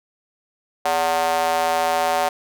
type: tone with high-pass filter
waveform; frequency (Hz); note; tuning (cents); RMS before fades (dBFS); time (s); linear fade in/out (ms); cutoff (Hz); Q
square; 82.41; E2; 0; -20; 0.85-2.29; 5; 700; 3.7
effects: none